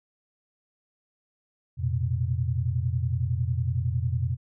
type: chord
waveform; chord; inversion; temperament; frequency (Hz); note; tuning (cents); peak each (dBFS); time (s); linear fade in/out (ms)
sine; F suspended fourth; none; equal with one note detuned; 87.31 / 116.54 / 127.46; F2 / Bb2 / C3; 0 / 0 / -45; -28; 1.77-4.37; 50
effects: none